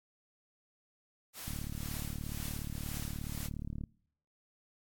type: noise with tremolo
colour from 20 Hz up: white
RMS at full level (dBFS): -43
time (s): 1.33-3.5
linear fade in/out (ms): 50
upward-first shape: triangle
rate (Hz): 2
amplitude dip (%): 75
type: click train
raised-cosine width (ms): 5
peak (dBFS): -28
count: 88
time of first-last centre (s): 1.48-3.838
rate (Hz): 36.9
effects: noise-tail reverb RT60 0.7 s tail -25 dB re dry + AAC 64 kbps